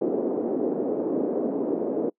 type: band-pass noise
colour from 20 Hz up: white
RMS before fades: -26 dBFS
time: 0.01-2.1 s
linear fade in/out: 10 ms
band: 260 to 450 Hz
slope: 24 dB/octave
effects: noise-tail reverb RT60 0.1 s tail -26 dB re dry